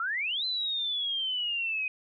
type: exponential two-way sweep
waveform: sine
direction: up then down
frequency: 1302 to 4087 to 2496 Hz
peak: -28 dBFS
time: 0-1.88 s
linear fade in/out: 2 ms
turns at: 0.45 s
effects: none